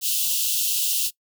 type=high-pass noise; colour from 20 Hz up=white; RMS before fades=-23 dBFS; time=0.01-1.11 s; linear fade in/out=50 ms; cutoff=2700 Hz; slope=96 dB/octave; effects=noise-tail reverb RT60 0.1 s tail -21 dB re dry